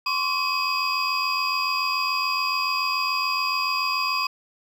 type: tone cluster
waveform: triangle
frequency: 1046 / 1133 / 2541 / 4850 Hz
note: C6 / C#6 / D#7 / D#8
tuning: -1 / +37 / +36 / -45 cents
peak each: -26 dBFS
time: 0.06-4.27 s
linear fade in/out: 5 ms
effects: none